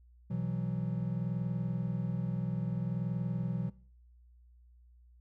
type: chord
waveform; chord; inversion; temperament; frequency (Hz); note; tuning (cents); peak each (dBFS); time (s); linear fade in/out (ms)
triangle; B suspended fourth; none; just; 123.47 / 164.63 / 185.21; B2 / E3 / F#3; 0 / -2 / +2; -34; 0.3-3.7; 10
effects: noise-tail reverb RT60 0.5 s tail -20 dB re dry + added 60 Hz sine -57 dBFS peak until 5.2 s